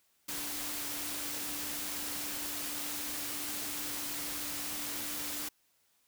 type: tone in noise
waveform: sine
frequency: 293.3 Hz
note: D4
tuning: 2 cents flat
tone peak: -48 dBFS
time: 0.28-5.49 s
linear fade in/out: 10 ms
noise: white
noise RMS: -38 dBFS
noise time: 0.28-5.49 s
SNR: -13 dB
effects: white hiss -72 dBFS RMS until 6.07 s